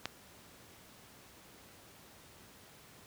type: click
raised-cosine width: 0.2 ms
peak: -17 dBFS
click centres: 0.056 s
effects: pink hiss -57 dBFS RMS until 3.06 s + high-pass 80 Hz 12 dB/octave